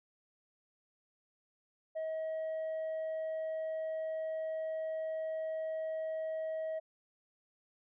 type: tone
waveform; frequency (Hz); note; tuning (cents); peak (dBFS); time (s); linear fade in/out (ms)
sine; 637; D#5; +41; -32; 1.95-6.8; 20
effects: tanh soft clip ceiling -34 dBFS